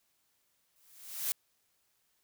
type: noise with exponential growth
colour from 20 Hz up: blue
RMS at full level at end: -30 dBFS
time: 0.76-1.32 s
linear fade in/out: 0 ms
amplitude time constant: 120 ms
effects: white hiss -75 dBFS RMS until 2.23 s